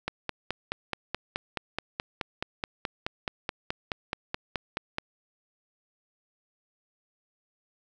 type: click train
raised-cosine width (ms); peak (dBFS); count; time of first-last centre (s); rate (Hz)
0.3; -13; 24; 0.08-4.984; 4.69
effects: none